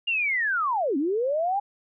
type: linear two-way sweep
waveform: sine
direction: down then up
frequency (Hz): 2842 to 261.6 to 825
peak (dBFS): -22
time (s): 0.07-1.6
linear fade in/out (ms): 10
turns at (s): 0.97
effects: none